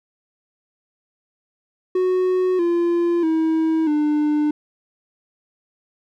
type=tone with pitch steps; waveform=triangle; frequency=368.5 / 343.8 / 320.8 / 299.3 Hz; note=F#4 / F4 / E4 / D4; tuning=-7 / -27 / -47 / +33 cents; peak=-14 dBFS; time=1.95-4.51 s; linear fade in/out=5 ms; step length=640 ms; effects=none